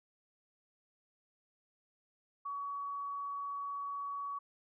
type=tone; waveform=sine; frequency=1129 Hz; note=C#6; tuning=31 cents sharp; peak=-37 dBFS; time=2.45-4.39 s; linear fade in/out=10 ms; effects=none